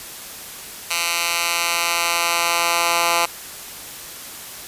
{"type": "tone with high-pass filter sweep", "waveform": "10% pulse", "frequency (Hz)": 170.4, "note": "F3", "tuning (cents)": -42, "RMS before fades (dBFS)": -20, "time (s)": [0.9, 3.26], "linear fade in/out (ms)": 10, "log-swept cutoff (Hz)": [2100, 1000], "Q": 0.81, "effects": ["white hiss -35 dBFS RMS until 4.67 s", "resampled to 32000 Hz"]}